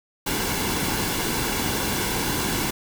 pink noise with comb filter, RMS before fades -25 dBFS, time 0.26-2.71 s, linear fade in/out 10 ms, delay 1.6 ms, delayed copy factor -0.5, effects none

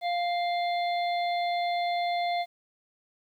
harmonic tone, 699 Hz, F5, 1 cent sharp, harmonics 1 / 3 / 5 / 6, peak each -26 / -36 / -40 / -42 dBFS, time 0.01-2.46 s, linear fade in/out 50 ms, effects 10-bit

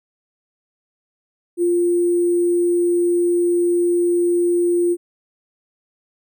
sine tone with sample-and-hold, 349.2 Hz, F4, in tune, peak -14 dBFS, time 1.57-4.97 s, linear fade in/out 50 ms, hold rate 8820 Hz, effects none

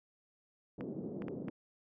pink band-pass noise, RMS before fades -42 dBFS, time 0.78-1.5 s, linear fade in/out 5 ms, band 160 to 450 Hz, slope 24 dB/octave
clicks, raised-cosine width 0.5 ms, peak -31 dBFS, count 4, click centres 0.809 / 1.221 / 1.283 / 1.484 s
effects none

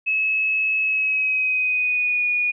sine tone with pitch glide, 2583 to 2454 Hz, E7 to D#7, -36 to -25 cents, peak -18 dBFS, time 0.06-2.52 s, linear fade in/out 20 ms, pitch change -89 cents, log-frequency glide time 0.81-2.26 s, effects none

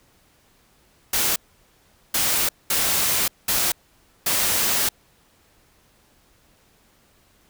white noise bursts at uneven times, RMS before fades -21 dBFS, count 5, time 1.13-1.36 / 2.14-2.49 / 2.7-3.28 / 3.48-3.72 / 4.26-4.89 s, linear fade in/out 5 ms, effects pink hiss -59 dBFS RMS until 7.49 s

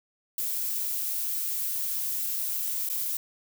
violet noise with dropouts, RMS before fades -30 dBFS, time 0.38-3.17 s, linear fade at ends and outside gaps 2 ms, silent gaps 2.89-2.898 s, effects none

